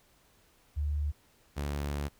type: tone pair in turn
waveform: sine / sawtooth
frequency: 73.7 / 71.93 Hz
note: D2 / D2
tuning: +7 / -35 cents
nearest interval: unison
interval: 42 cents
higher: first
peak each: -28 dBFS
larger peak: neither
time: 0.76-1.12 / 1.56-2.09 s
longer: second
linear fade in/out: 20 ms
effects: pink hiss -65 dBFS RMS until 2.19 s